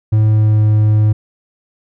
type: tone with pitch glide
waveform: triangle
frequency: 108.1 to 106.92 Hz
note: A2 to A2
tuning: -30 to -49 cents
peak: -6 dBFS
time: 0.12-1.13 s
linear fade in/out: 10 ms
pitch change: -19 cents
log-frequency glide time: 0.26-0.64 s
effects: none